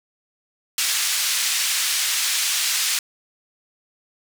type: band-pass noise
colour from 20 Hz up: white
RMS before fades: -22 dBFS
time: 0.78-2.99 s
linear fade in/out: 2 ms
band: 1900 to 8100 Hz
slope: 12 dB/octave
effects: none